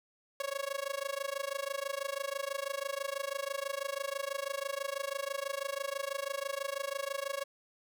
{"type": "tone with amplitude modulation", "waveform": "sawtooth", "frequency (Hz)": 554, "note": "C#5", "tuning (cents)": -1, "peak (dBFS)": -27, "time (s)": [0.4, 7.44], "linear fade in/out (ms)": 2, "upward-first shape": "sine", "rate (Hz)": 26.1, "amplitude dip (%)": 95, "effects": []}